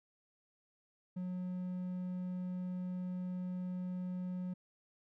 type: tone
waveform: triangle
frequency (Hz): 181.7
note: F#3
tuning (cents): -31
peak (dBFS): -35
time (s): 1.16-4.54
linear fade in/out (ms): 10
effects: none